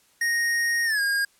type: tone with pitch glide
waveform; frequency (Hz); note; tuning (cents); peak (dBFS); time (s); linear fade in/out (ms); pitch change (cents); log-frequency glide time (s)
square; 1864.7 to 1623.3; A#6 to G#6; 0 to -40; -22; 0.21-1.25; 5; -240; 0.85-1.01
effects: white hiss -61 dBFS RMS until 1.39 s + low-pass 12000 Hz 12 dB/octave